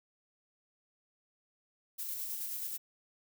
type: noise with tremolo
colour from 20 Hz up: violet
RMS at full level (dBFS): -38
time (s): 1.98-2.78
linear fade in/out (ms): 20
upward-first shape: square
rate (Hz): 9.4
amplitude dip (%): 25
effects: none